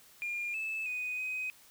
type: tone with pitch steps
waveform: sine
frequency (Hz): 2409 / 2618 / 2492 / 2515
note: D7 / E7 / D#7 / D#7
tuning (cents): +43 / -13 / +2 / +18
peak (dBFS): -32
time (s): 0.22-1.5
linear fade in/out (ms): 0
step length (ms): 320
effects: tanh soft clip ceiling -30 dBFS + white hiss -59 dBFS RMS until 1.7 s